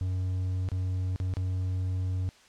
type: tone with dropouts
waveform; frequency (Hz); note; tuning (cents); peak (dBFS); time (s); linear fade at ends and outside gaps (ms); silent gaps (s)
triangle; 92.5; F#2; 0; -25; 0.01-2.29; 0; 0.688-0.717 / 1.16-1.201 / 1.338-1.369
effects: white hiss -57 dBFS RMS until 2.48 s + low-pass 6000 Hz 12 dB/octave